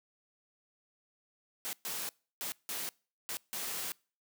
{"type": "noise bursts at uneven times", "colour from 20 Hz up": "white", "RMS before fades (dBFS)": -38, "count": 6, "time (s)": [[1.65, 1.73], [1.85, 2.09], [2.41, 2.52], [2.69, 2.89], [3.29, 3.37], [3.53, 3.92]], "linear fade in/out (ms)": 0, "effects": ["noise-tail reverb RT60 0.4 s tail -26 dB re dry", "high-pass 150 Hz 12 dB/octave"]}